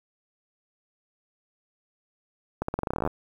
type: accelerating click train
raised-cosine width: 1 ms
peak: -13 dBFS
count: 16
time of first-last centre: 2.62-3.075 s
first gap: 64 ms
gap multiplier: 0.88
effects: 8-bit